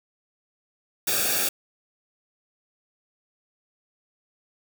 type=noise with comb filter; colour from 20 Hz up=white; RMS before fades=-24 dBFS; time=1.07-1.49 s; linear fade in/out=5 ms; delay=0.98 ms; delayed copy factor=-0.8; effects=none